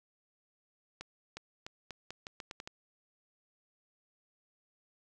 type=accelerating click train; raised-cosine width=0.2 ms; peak=-25 dBFS; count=10; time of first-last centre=1.01-2.675 s; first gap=360 ms; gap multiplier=0.82; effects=10-bit